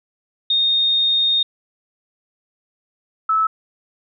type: tone pair in turn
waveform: sine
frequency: 3690 / 1304.6 Hz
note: A#7 / E6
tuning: -18 / -18 cents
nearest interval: octave + tritone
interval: 1800 cents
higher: first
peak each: -14 dBFS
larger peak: neither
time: 0.5-1.43 / 3.29-3.47 s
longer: first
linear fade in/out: 5 ms
effects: none